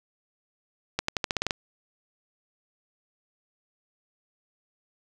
accelerating click train, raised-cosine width 0.2 ms, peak -8 dBFS, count 9, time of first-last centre 0.99-1.508 s, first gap 94 ms, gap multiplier 0.89, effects none

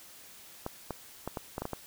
clicks, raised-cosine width 1 ms, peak -20 dBFS, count 8, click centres 0.664 / 0.907 / 1.276 / 1.372 / 1.581 / 1.62 / 1.654 / 1.733 s, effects white hiss -52 dBFS RMS until 1.86 s

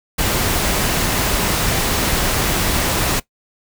pink noise, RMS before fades -18 dBFS, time 0.18-3.2 s, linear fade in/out 10 ms, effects noise-tail reverb RT60 0.1 s tail -18 dB re dry

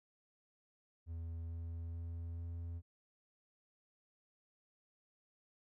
triangle tone with pitch steps, 82.9 / 83.48 / 84.06 / 84.64 Hz, E2 / E2 / E2 / E2, +10 / +22 / +34 / +46 cents, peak -39 dBFS, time 1.06-2.82 s, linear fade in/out 50 ms, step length 440 ms, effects none

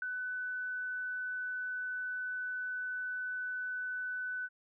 sine tone with ADSR envelope, 1499 Hz, F#6, 22 cents sharp, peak -31 dBFS, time 0.02-4.49 s, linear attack 3 ms, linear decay 6 ms, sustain -4 dB, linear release 43 ms, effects none

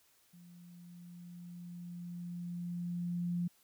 sine tone with level ramp, 174.61 Hz, F3, in tune, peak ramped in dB -54 to -31 dBFS, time 0.33-3.48 s, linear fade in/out 10 ms, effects white hiss -69 dBFS RMS until 3.63 s

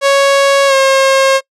sawtooth tone with pitch glide, 554.4 to 537.7 Hz, C#5 to C5, 0 to +47 cents, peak -3 dBFS, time 0.01-1.41 s, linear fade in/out 50 ms, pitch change -53 cents, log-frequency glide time 0.67-0.74 s, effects noise-tail reverb RT60 0.1 s tail -24 dB re dry + low-pass 8000 Hz 12 dB/octave

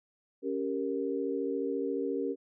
sine chord, G diminished, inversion second, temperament equal, 277.2 / 392 / 466.2 Hz, Db4 / G4 / Bb4, 0 / 0 / 0 cents, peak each -34 dBFS, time 0.42-2.36 s, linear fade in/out 50 ms, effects none

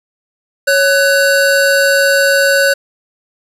square tone pair together, 554.1 / 1500 Hz, C#5 / F#6, -1 / +23 cents, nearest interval octave + perfect fourth, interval 1724 cents, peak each -12 dBFS, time 0.67-2.74 s, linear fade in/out 10 ms, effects resampled to 32000 Hz + 7-bit

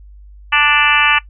harmonic tone, 293.8 Hz, D4, 1 cent sharp, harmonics 3 / 4 / 5 / 6 / 7 / 8 / 9 / 10, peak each -20 / -17 / -20 / -17 / -21 / -18 / -16 / -20 dBFS, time 0.52-1.19 s, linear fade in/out 10 ms, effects noise-tail reverb RT60 0.1 s tail -18 dB re dry + added 50 Hz sine -36 dBFS peak until 1.29 s

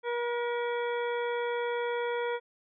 harmonic tone with a mistuned harmonic, 478.4 Hz, A#4, 45 cents sharp, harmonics 1 / 2 / 3 / 4 / 5 / 7, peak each -30 / -36 / -40 / -42 / -44 / -47 dBFS, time 0.03-2.4 s, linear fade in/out 50 ms, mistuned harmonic 5, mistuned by -63 cents, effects none

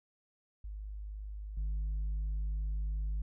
sine tone with level steps, 51.4 Hz, G#1, 17 cents flat, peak -39 / -29 dBFS, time 0.64-3.22 s, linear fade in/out 5 ms, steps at 1.57 s, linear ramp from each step 5 ms, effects tanh soft clip ceiling -31 dBFS

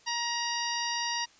harmonic tone, 945 Hz, A#5, 23 cents sharp, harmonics 1 / 2 / 3 / 4 / 5 / 6, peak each -34 / -36 / -38 / -41 / -36 / -36 dBFS, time 0.06-1.26 s, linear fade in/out 20 ms, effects white hiss -59 dBFS RMS until 1.39 s + resampled to 16000 Hz

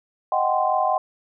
sine tone cluster, 625 / 739 / 784 / 1041 Hz, D#5 / F#5 / G5 / C6, +8 / -2 / 0 / -9 cents, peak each -25 / -22 / -24 / -24 dBFS, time 0.32-0.98 s, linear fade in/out 2 ms, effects none

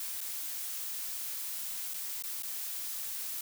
blue noise with dropouts, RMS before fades -38 dBFS, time 0-3.41 s, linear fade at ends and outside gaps 2 ms, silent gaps 0.207-0.212 / 1.937-1.942 / 2.224-2.237 / 2.424-2.432 s, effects none

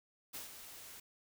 white noise with ADSR envelope, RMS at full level -44 dBFS, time 0.33-1 s, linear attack 18 ms, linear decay 140 ms, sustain -8 dB, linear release 5 ms, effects none

